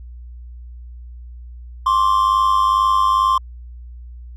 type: tone pair together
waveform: triangle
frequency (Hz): 1053.8 / 1156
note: C6 / D6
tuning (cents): +12 / -28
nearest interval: major second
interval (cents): 160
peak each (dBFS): -12 / -17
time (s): 1.86-3.38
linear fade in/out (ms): 5
effects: added 60 Hz sine -33 dBFS peak until 4.36 s